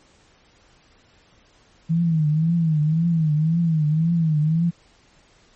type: tone with vibrato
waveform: sine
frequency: 160 Hz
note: D#3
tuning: 49 cents sharp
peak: -16 dBFS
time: 1.89-4.71 s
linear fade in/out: 20 ms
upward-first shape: triangle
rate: 1.9 Hz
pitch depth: 130 cents each way
effects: pink hiss -56 dBFS RMS until 5.55 s + MP3 32 kbps